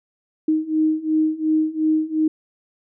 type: beating tone pair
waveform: sine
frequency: 311.1 / 313.9 Hz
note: D#4 / D#4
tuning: 0 / +15 cents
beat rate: 2.8 Hz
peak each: -21 / -19 dBFS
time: 0.48-2.28 s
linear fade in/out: 5 ms
effects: none